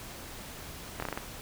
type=slowing click train; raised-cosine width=0.5 ms; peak=-18 dBFS; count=6; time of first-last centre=1-1.175 s; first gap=24 ms; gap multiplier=1.19; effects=pink hiss -44 dBFS RMS until 1.41 s